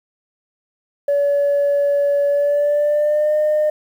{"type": "tone with pitch glide", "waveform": "sine", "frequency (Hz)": [570, 607.4], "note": ["C#5", "D#5"], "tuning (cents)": [48, -42], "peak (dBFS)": -12, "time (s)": [1.08, 3.7], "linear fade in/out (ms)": 5, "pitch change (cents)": 110, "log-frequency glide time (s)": [2.28, 3.36], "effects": ["tanh soft clip ceiling -11 dBFS", "8-bit"]}